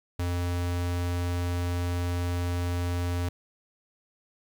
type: tone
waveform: square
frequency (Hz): 87.9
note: F2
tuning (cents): +12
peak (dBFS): -27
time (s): 0.19-3.29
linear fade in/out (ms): 5
effects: 10-bit